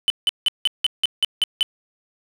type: tone bursts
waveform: triangle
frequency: 3026 Hz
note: F#7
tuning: 38 cents sharp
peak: -13 dBFS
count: 9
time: 0.08-1.629 s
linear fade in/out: 0 ms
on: 21 ms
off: 170 ms
effects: none